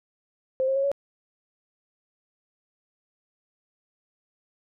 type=tone with pitch steps; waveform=sine; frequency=523.3 / 535.2 / 547.4 / 559.9 Hz; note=C5 / C5 / C#5 / C#5; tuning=0 / +39 / -22 / +17 cents; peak=-21 dBFS; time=0.6-0.916 s; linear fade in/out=0 ms; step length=79 ms; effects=none